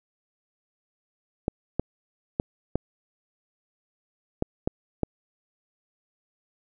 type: clicks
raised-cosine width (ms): 2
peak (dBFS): -10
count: 7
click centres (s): 1.481 / 1.796 / 2.399 / 2.756 / 4.424 / 4.675 / 5.033
effects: none